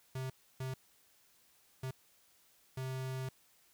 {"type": "tone bursts at uneven times", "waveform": "square", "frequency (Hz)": 130.81, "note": "C3", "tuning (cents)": 0, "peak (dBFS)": -38, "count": 4, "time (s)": [[0.15, 0.3], [0.6, 0.74], [1.83, 1.91], [2.77, 3.29]], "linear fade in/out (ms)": 5, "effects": ["white hiss -68 dBFS RMS until 3.73 s"]}